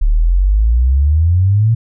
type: exponential sweep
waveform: sine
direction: up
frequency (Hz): 35.45 to 116.54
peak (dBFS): -8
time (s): 0.01-1.75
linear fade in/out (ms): 10
effects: none